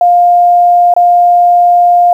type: tone with dropouts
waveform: sine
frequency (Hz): 704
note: F5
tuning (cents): +14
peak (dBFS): -3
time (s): 0.01-2.13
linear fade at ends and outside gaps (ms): 2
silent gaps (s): 0.939-0.964
effects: 7-bit